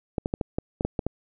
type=clicks; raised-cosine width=2 ms; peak=-12 dBFS; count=9; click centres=0.182 / 0.259 / 0.339 / 0.412 / 0.585 / 0.809 / 0.85 / 0.992 / 1.066 s; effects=none